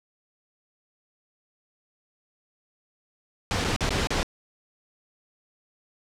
pink noise with dropouts, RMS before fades -25 dBFS, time 3.51-4.23 s, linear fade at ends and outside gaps 0 ms, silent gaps 3.642-3.647 / 3.763-3.807 / 3.892-3.906 / 4.071-4.105 s, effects low-pass 6000 Hz 12 dB/octave

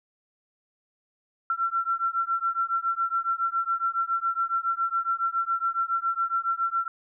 sine beating tone pair, 1352 / 1359.2 Hz, E6 / F6, +43 / -47 cents, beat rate 7.2 Hz, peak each -27 / -27 dBFS, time 1.5-6.88 s, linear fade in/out 2 ms, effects none

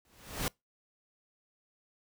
pink noise with exponential growth, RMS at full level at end -30 dBFS, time 0.05-0.48 s, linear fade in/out 1 ms, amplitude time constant 92 ms, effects noise-tail reverb RT60 0.2 s tail -26 dB re dry

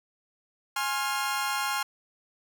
sawtooth chord, F minor, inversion first, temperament equal with one note detuned, 830.6 / 1066.6 / 1396.9 Hz, Ab5 / C6 / F6, 0 / +33 / 0 cents, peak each -28 dBFS, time 0.76-1.83 s, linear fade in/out 5 ms, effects none

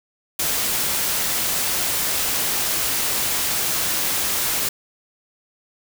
white noise, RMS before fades -22 dBFS, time 0.39-4.69 s, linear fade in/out 5 ms, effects none

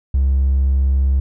triangle tone, 67.3 Hz, C2, 49 cents sharp, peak -9 dBFS, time 0.14-1.2 s, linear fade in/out 5 ms, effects tanh soft clip ceiling -8 dBFS

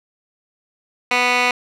15% pulse tone with band-pass filter, 246.9 Hz, B3, in tune, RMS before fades -17 dBFS, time 1.11-1.51 s, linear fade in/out 2 ms, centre 2200 Hz, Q 1.5, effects none

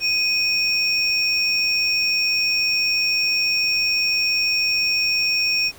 triangle tone pair together, 2500 / 5494 Hz, D#7 / F8, +8 / -29 cents, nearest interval octave + major second, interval 1363 cents, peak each -19 dBFS, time 0-5.72 s, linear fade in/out 50 ms, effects pink hiss -45 dBFS RMS until 5.78 s

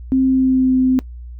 sine tone with pitch glide, 262.9 to 257.9 Hz, C4 to C4, +8 to -25 cents, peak -11 dBFS, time 0.12-0.99 s, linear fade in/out 0 ms, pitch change -33 cents, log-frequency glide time 0.25-0.75 s, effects noise-tail reverb RT60 0.1 s tail -20 dB re dry + added 60 Hz sine -30 dBFS peak until 1.39 s

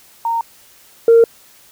sine tone pair in turn, 922 / 461 Hz, A#5 / A#4, -19 / -19 cents, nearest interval octave, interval 1200 cents, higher first, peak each -15 / -4 dBFS, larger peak second, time 0.25-0.41 / 1.08-1.24 s, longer neither, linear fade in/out 2 ms, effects tanh soft clip ceiling -2 dBFS + white hiss -47 dBFS RMS until 1.71 s

